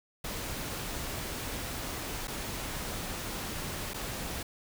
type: noise with dropouts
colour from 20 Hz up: pink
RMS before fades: -37 dBFS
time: 0.24-4.43 s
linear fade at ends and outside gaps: 5 ms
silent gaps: 2.273-2.279 / 3.936-3.942 s
effects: none